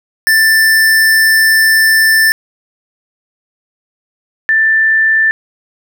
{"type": "tone pair in turn", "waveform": ["square", "sine"], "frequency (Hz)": [1772, 1772], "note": ["A6", "A6"], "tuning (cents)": [12, 12], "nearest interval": "unison", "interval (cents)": 0, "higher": "neither", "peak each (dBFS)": -7, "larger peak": "neither", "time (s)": [[0.27, 2.32], [4.49, 5.31]], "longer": "first", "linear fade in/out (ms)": 0, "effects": []}